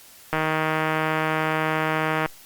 click train, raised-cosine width 0.5 ms, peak -8 dBFS, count 304, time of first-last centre 0.33-2.26 s, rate 157 Hz, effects white hiss -48 dBFS RMS until 2.45 s + Opus 48 kbps

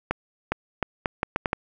accelerating click train, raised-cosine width 0.5 ms, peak -8 dBFS, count 8, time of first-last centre 0.11-1.531 s, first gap 410 ms, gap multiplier 0.75, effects none

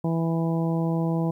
harmonic tone, 164.81 Hz, E3, in tune, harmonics 1 / 2 / 3 / 4 / 5 / 6, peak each -23 / -29 / -33 / -35 / -37 / -39 dBFS, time 0.04-1.31 s, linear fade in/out 5 ms, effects 10-bit

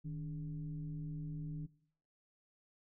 sine tone with frequency modulation, 154.2 Hz, D#3, 15 cents flat, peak -39 dBFS, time 0.04-1.67 s, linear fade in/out 20 ms, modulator 133 Hz, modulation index 0.56, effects noise-tail reverb RT60 0.6 s tail -20 dB re dry

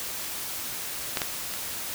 clicks, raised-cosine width 0.2 ms, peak -8 / -8 / -19 dBFS, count 3, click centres 1.172 / 1.218 / 1.538 s, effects white hiss -34 dBFS RMS until 1.94 s

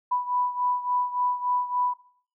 sine beating tone pair, 987.8 / 991.3 Hz, B5 / B5, 0 / +6 cents, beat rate 3.5 Hz, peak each -25 / -29 dBFS, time 0.11-1.94 s, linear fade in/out 10 ms, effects noise-tail reverb RT60 0.5 s tail -17 dB re dry

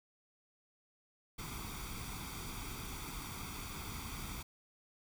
pink noise with comb filter, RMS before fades -44 dBFS, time 1.38-4.43 s, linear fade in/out 10 ms, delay 0.86 ms, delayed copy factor +0.7, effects none

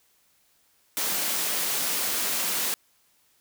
white high-pass noise, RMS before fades -27 dBFS, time 0.97-2.74 s, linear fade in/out 0 ms, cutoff 160 Hz, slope 24 dB/octave, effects white hiss -65 dBFS RMS until 3.4 s

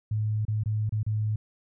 sine tone with dropouts, 107.4 Hz, A2, 41 cents flat, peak -24 dBFS, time 0.11-1.36 s, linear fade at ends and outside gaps 5 ms, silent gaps 0.452-0.481 / 0.636-0.658 / 0.894-0.922 / 1.031-1.064 s, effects none

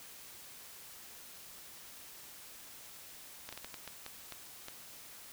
slowing click train, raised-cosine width 0.2 ms, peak -26 dBFS, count 9, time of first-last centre 3.49-4.684 s, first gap 36 ms, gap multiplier 1.39, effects white hiss -52 dBFS RMS until 5.32 s

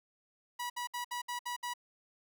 sawtooth tone bursts, 972 Hz, B5, 28 cents flat, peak -32 dBFS, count 7, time 0.59-1.738 s, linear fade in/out 10 ms, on 110 ms, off 63 ms, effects none

